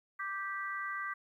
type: harmonic tone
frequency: 392 Hz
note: G4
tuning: in tune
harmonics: 3 / 4 / 5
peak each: -39 / -40 / -41 dBFS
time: 0.19-1.14 s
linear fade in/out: 10 ms
effects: 12-bit

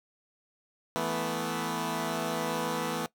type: chord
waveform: 10% pulse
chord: E suspended fourth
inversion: none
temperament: equal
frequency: 164.81 / 220 / 246.9 Hz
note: E3 / A3 / B3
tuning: 0 / 0 / 0 cents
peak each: -26 dBFS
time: 0.96-3.06 s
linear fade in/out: 0 ms
effects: noise-tail reverb RT60 0.1 s tail -19 dB re dry

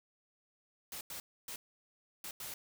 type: noise bursts at uneven times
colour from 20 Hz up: white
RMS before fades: -44 dBFS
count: 5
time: 0.92-1.01 / 1.1-1.2 / 1.48-1.56 / 2.24-2.31 / 2.4-2.54 s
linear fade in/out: 2 ms
effects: none

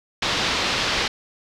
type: low-pass noise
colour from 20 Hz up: white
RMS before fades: -23 dBFS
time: 0.22-1.08 s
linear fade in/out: 5 ms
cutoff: 4700 Hz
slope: 24 dB/octave
effects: none

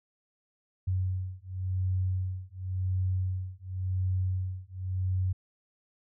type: beating tone pair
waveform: sine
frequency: 92.5 / 93.42 Hz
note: F#2 / F#2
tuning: 0 / +17 cents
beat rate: 0.92 Hz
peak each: -31 dBFS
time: 0.87-5.33 s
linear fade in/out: 10 ms
effects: none

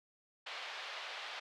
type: band-pass noise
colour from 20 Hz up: white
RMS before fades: -45 dBFS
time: 0.46-1.4 s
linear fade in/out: 10 ms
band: 550 to 3800 Hz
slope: 24 dB/octave
effects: none

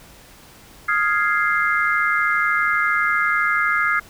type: chord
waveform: sine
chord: F minor seventh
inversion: third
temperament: equal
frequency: 1244.5 / 1396.9 / 1661.2 / 2093 Hz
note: Eb6 / F6 / Ab6 / C7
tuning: 0 / 0 / 0 / 0 cents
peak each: -22 dBFS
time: 0.88-4 s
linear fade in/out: 10 ms
effects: pink hiss -46 dBFS RMS until 4.09 s

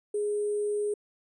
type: tone with sample-and-hold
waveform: sine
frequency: 415.3 Hz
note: G#4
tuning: in tune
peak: -26 dBFS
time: 0.14-0.94 s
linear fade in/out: 5 ms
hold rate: 8820 Hz
effects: resampled to 32000 Hz

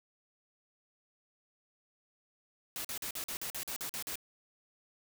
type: noise bursts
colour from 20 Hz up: white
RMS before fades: -39 dBFS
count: 11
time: 2.76-4.156 s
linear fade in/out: 0 ms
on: 86 ms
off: 45 ms
effects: none

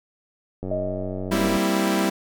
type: click train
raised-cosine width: 2 ms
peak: -18 dBFS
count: 89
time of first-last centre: 0.63-1.566 s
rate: 94 Hz
type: tone with exponential decay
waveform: sine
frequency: 622.3 Hz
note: D#5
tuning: in tune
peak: -22 dBFS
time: 0.71-2.09 s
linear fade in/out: 5 ms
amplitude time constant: 300 ms
type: chord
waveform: sawtooth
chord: C dominant seventh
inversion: second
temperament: equal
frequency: 196 / 233.1 / 261.6 / 329.6 Hz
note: G3 / Bb3 / C4 / E4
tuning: 0 / 0 / 0 / 0 cents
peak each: -19 / -25 / -25 / -20 dBFS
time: 1.31-2.1 s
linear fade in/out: 10 ms
effects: none

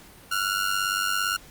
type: ring-modulated tone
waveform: sawtooth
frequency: 1409 Hz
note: F6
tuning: 15 cents sharp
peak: -17 dBFS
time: 0.31-1.37 s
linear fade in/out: 10 ms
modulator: 48.8 Hz
effects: pink hiss -49 dBFS RMS until 1.5 s + Opus 48 kbps

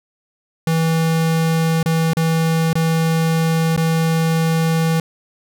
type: tone with dropouts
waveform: square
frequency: 162.8 Hz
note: E3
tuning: 21 cents flat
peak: -15 dBFS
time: 0.67-5 s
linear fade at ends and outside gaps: 2 ms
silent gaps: 1.829-1.859 / 2.134-2.169 / 2.731-2.754 / 3.764-3.775 s
effects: none

